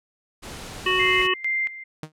pink noise, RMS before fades -37 dBFS, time 0.42-1.28 s, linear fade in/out 20 ms
harmonic tone, 370 Hz, F#4, in tune, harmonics 1 / 3 / 5 / 7 / 8, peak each -25 / -25 / -25 / -25 / -25 dBFS, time 0.86-1.34 s, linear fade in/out 5 ms
sine tone with tremolo, 2093 Hz, C7, in tune, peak -21 dBFS, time 0.99-1.84 s, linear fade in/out 10 ms, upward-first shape square, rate 2.2 Hz, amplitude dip 80%
sawtooth tone with exponential decay, 155.56 Hz, D#3, in tune, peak -24 dBFS, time 2.03-2.12 s, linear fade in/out 2 ms, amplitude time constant 19 ms
effects low-pass 10000 Hz 12 dB/octave

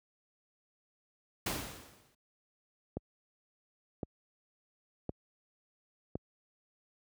pink noise with exponential decay, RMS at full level -32 dBFS, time 1.46-2.15 s, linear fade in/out 5 ms, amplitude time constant 150 ms
click train, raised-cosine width 2 ms, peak -22 dBFS, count 4, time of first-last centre 2.97-6.155 s, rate 0.942 Hz
effects high-pass 60 Hz 12 dB/octave

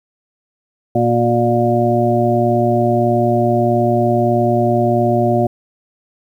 harmonic tone with a mistuned harmonic, 118.4 Hz, A#2, 27 cents sharp, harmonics 1 / 2 / 3 / 5 / 6, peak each -18 / -18 / -18 / -18 / -18 dBFS, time 0.95-5.47 s, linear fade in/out 5 ms, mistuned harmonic 3, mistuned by +23 cents, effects 8-bit

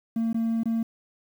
triangle tone with dropouts, 227.4 Hz, A#3, 43 cents flat, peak -20 dBFS, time 0.16-0.83 s, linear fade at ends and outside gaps 5 ms, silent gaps 0.33-0.344 / 0.634-0.656 s, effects tanh soft clip ceiling -17 dBFS + 9-bit

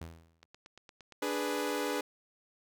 sawtooth tone with exponential decay, 82.41 Hz, E2, in tune, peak -36 dBFS, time 0.01-0.46 s, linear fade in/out 5 ms, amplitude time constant 96 ms
click train, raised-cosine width 0.2 ms, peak -34 dBFS, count 12, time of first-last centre 0.43-1.7 s, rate 8.66 Hz
sawtooth chord, G# diminished, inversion second, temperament equal, 293.7 / 415.3 / 493.9 Hz, D4 / G#4 / B4, 0 / 0 / 0 cents, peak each -32 dBFS, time 1.22-2.01 s, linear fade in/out 5 ms
effects none

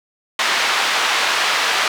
pink band-pass noise, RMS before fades -18 dBFS, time 0.39-1.88 s, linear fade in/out 2 ms, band 1000 to 4300 Hz, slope 12 dB/octave, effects none

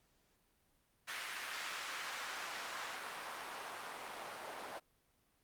white noise with band-pass filter sweep, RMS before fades -45 dBFS, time 1.07-4.8 s, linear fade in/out 20 ms, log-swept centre 1800 to 710 Hz, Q 1.1, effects pink hiss -75 dBFS RMS until 5.43 s + Opus 48 kbps

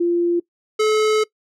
sine / square tone pair in turn, 345.5 / 431 Hz, F4 / A4, -19 / -36 cents, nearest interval major third, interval 383 cents, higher second, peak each -15 dBFS, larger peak neither, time 0-0.4 / 0.79-1.24 s, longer second, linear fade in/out 10 ms, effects noise-tail reverb RT60 0.1 s tail -21 dB re dry + low-pass 7000 Hz 12 dB/octave

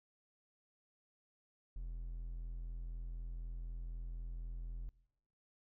triangle tone, 42 Hz, E1, 33 cents sharp, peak -39 dBFS, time 1.76-4.89 s, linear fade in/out 0 ms, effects noise-tail reverb RT60 0.9 s tail -22 dB re dry

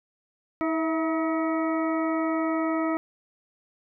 harmonic tone with a mistuned harmonic, 320 Hz, D#4, 49 cents sharp, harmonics 1 / 2 / 3 / 4 / 6 / 7, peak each -25 / -30 / -36 / -32 / -39 / -41 dBFS, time 0.61-2.97 s, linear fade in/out 0 ms, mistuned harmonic 2, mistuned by +37 cents, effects none

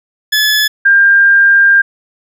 20% pulse / sine tone pair in turn, 1717 / 1598.5 Hz, A6 / G6, -43 / +33 cents, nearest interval minor second, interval 124 cents, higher first, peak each -4 dBFS, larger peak neither, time 0.32-0.68 / 0.85-1.82 s, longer second, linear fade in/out 10 ms, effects none

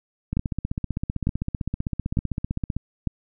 two click trains, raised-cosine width 5 ms, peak -13 / -10 dBFS, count 39 / 4, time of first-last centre 0.33-2.766 / 0.37-3.073 s, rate 15.6 / 1.11 Hz, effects none

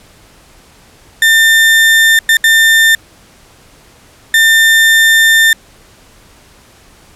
35% pulse tone bursts at uneven times, 1800 Hz, A6, 39 cents sharp, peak -3 dBFS, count 4, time 1.22-2.19 / 2.29-2.37 / 2.44-2.95 / 4.34-5.53 s, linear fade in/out 2 ms, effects pink hiss -43 dBFS RMS until 7.15 s + low-pass 12000 Hz 12 dB/octave

